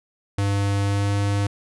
square tone with pitch glide, 100.1 to 100.97 Hz, G2 to G#2, +37 to -48 cents, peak -20 dBFS, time 0.38-1.47 s, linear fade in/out 5 ms, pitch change +15 cents, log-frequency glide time 0.84-1.14 s, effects resampled to 24000 Hz

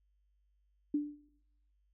sine tone with exponential decay, 293.7 Hz, D4, in tune, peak -26 dBFS, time 0.94-1.29 s, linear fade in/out 5 ms, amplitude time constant 75 ms, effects noise-tail reverb RT60 0.8 s tail -22 dB re dry + added 50 Hz sine -70 dBFS peak until 1.93 s

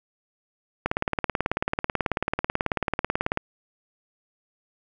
click train, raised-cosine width 0.5 ms, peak -8 dBFS, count 47, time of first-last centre 0.86-3.374 s, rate 18.3 Hz, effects none

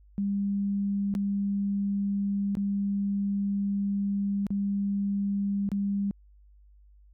sine tone with dropouts, 200 Hz, G3, 35 cents sharp, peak -25 dBFS, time 0.18-6.11 s, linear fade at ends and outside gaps 0 ms, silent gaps 1.14-1.151 / 2.552-2.57 / 4.467-4.505 / 5.69-5.717 s, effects added 50 Hz sine -53 dBFS peak until 7.13 s

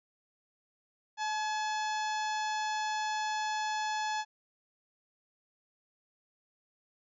harmonic tone with a mistuned harmonic, 860 Hz, A5, 40 cents flat, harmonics 1 / 2 / 3 / 4 / 5 / 6 / 7 / 8, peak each -32 / -38 / -45 / -45 / -46 / -48 / -49 / -50 dBFS, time 1.17-4.25 s, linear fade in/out 50 ms, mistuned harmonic 2, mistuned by -33 cents, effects none

